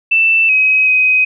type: tone with pitch steps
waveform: sine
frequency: 2660 / 2538 / 2518 Hz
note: E7 / D#7 / D#7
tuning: +15 / +34 / +20 cents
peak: -8 dBFS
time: 0.11-1.25 s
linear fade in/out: 10 ms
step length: 380 ms
effects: none